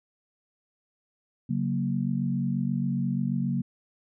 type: chord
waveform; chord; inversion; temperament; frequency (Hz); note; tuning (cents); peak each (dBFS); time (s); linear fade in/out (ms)
sine; F# major; second; equal; 138.59 / 185 / 233.1; C#3 / F#3 / A#3; 0 / 0 / 0; -29; 1.49-3.62; 10
effects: none